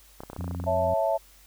clicks, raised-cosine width 1 ms, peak -24 dBFS, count 12, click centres 0.205 / 0.235 / 0.3 / 0.332 / 0.364 / 0.409 / 0.443 / 0.479 / 0.511 / 0.548 / 0.6 / 0.64 s
harmonic tone, 88.2 Hz, F2, 18 cents sharp, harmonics 1 / 2 / 3, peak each -31 / -37 / -41 dBFS, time 0.38-0.94 s, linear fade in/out 5 ms
sine chord, A major, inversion first, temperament equal, 554.4 / 659.3 / 880 Hz, C#5 / E5 / A5, 0 / 0 / 0 cents, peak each -28 / -24 / -29 dBFS, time 0.66-1.18 s, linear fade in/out 20 ms
effects added 49 Hz sine -56 dBFS peak until 1.46 s + white hiss -56 dBFS RMS until 1.46 s

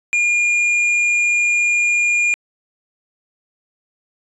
sine tone with tanh clipping, 2419 Hz, D#7, 49 cents flat, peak -15 dBFS, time 0.13-2.34 s, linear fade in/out 0 ms, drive 8 dB, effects resampled to 24000 Hz

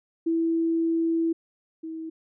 sine tone pair in turn, 329.6 / 322.1 Hz, E4 / E4, 0 / -40 cents, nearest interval unison, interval 40 cents, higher first, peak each -21 / -32 dBFS, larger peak first, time 0.26-1.33 / 1.83-2.1 s, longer first, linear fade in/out 10 ms, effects none

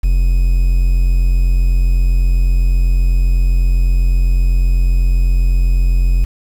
triangle tone with quantisation, 43.94 Hz, F1, 11 cents sharp, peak -7 dBFS, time 0.03-6.25 s, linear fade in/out 10 ms, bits 6, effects none

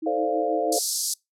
sine tone with tremolo, 318 Hz, D#4, 38 cents sharp, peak -26 dBFS, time 0.02-0.77 s, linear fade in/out 10 ms, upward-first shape sine, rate 6.2 Hz, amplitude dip 65%
sine chord, D minor seventh, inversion second, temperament equal, 440 / 523.3 / 587.3 / 698.5 Hz, A4 / C5 / D5 / F5, 0 / 0 / 0 / 0 cents, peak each -27 / -28 / -30 / -26 dBFS, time 0.06-0.79 s, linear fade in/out 5 ms
pink band-pass noise, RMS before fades -27 dBFS, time 0.72-1.14 s, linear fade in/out 5 ms, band 4500 to 12000 Hz, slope 48 dB/octave
effects noise-tail reverb RT60 0.2 s tail -26 dB re dry

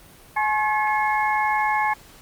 sine tone cluster, 848 / 1078 / 1709 / 2168 Hz, G#5 / C#6 / G#6 / C#7, +36 / -49 / +49 / -39 cents, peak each -21 / -26 / -27 / -27 dBFS, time 0.36-1.94 s, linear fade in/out 10 ms, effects pink hiss -48 dBFS RMS until 2.21 s + Opus 32 kbps

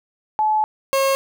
sine / 30% pulse tone pair in turn, 860 / 541.8 Hz, A5 / C#5, -40 / -40 cents, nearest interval minor sixth, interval 800 cents, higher first, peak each -15 / -13 dBFS, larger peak second, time 0.39-0.64 / 0.93-1.15 s, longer first, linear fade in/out 0 ms, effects none

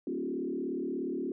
sine tone with frequency modulation, 311.1 Hz, D#4, in tune, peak -31 dBFS, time 0.07-1.32 s, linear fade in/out 2 ms, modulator 36.9 Hz, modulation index 2.1, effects none

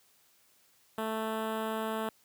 10% pulse tone with notch filter, 220.4 Hz, A3, 3 cents sharp, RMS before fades -34 dBFS, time 0.98-2.09 s, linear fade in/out 2 ms, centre 5600 Hz, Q 0.58, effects white hiss -66 dBFS RMS until 2.24 s + high-pass 60 Hz 12 dB/octave

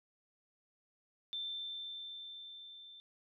sine tone with level ramp, 3556 Hz, A7, 18 cents sharp, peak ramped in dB -37 to -52 dBFS, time 1.33-3 s, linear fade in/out 0 ms, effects none

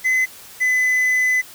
triangle tone pair in turn, 2032 / 2011 Hz, B6 / B6, +49 / +31 cents, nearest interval unison, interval 18 cents, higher first, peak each -13 dBFS, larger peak neither, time 0.04-0.26 / 0.6-1.42 s, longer second, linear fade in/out 20 ms, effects white hiss -41 dBFS RMS until 1.54 s

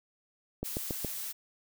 click train, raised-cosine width 2 ms, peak -20 dBFS, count 4, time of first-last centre 0.63-1.047 s, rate 7.19 Hz
blue noise, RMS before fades -38 dBFS, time 0.64-1.33 s, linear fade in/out 20 ms
effects none

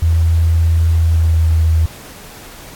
sine tone with pitch glide, 82.41 to 80.71 Hz, E2 to E2, 0 to -36 cents, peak -9 dBFS, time 0.02-1.86 s, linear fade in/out 5 ms, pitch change -36 cents, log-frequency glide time 0.87-1.65 s, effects pink hiss -36 dBFS RMS until 2.75 s + AAC 64 kbps

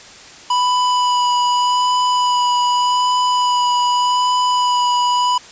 square tone with vibrato, 987.8 Hz, B5, in tune, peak -14 dBFS, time 0.5-5.38 s, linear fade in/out 5 ms, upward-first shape sine, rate 0.84 Hz, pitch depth 12 cents each way, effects white hiss -39 dBFS RMS until 5.51 s + resampled to 16000 Hz

